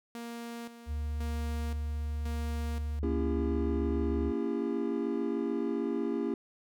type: tone with tremolo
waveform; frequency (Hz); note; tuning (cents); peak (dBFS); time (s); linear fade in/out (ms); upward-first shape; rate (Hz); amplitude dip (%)
sawtooth; 234.4; A#3; +10; -35; 0.15-2.99; 0; square; 0.95; 65
type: tone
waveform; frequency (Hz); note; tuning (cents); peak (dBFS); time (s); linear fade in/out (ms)
sine; 73; D2; -10; -31; 0.86-4.33; 50
type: chord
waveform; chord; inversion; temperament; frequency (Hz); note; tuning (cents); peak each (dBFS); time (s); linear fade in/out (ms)
triangle; A# diminished seventh; none; just; 233.1 / 279.7 / 335.6 / 402.8; A#3 / C#4 / E4 / G4; 0 / +16 / +31 / +47; -33; 3.03-6.34; 2
effects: none